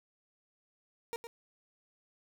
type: tone with echo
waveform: 30% pulse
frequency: 466.2 Hz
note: A#4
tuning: in tune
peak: -33 dBFS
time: 1.13-1.16 s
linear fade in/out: 0 ms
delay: 110 ms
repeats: 1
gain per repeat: -8 dB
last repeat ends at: 1.27 s
effects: none